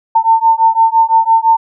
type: beating tone pair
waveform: sine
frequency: 898 / 903.9 Hz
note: A5 / A5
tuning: +35 / +46 cents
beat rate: 5.9 Hz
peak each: -10 dBFS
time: 0.15-1.57 s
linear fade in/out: 10 ms
effects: none